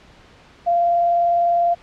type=tone with vibrato; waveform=sine; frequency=691 Hz; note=F5; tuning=19 cents flat; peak=-14 dBFS; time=0.66-1.75 s; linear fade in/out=20 ms; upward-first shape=sine; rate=20 Hz; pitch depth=19 cents each way; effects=pink hiss -48 dBFS RMS until 1.82 s + low-pass 4000 Hz 12 dB/octave